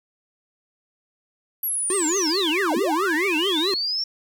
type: linear two-way sweep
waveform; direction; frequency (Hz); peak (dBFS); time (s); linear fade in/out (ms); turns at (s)
sine; down then up; 11840 to 206.8 to 5520; -22; 1.63-4.04; 5; 2.77
type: tone with vibrato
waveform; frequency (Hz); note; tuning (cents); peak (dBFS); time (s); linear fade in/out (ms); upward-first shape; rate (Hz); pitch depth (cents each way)
square; 349.2; F4; 0; -23; 1.9-3.74; 2; triangle; 4.6; 290
effects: 9-bit